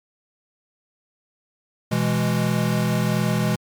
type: chord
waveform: square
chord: E major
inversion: second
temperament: equal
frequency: 123.47 / 164.81 / 207.7 Hz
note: B2 / E3 / G#3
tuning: 0 / 0 / 0 cents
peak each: -24 dBFS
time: 1.91-3.56 s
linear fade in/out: 10 ms
effects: MP3 96 kbps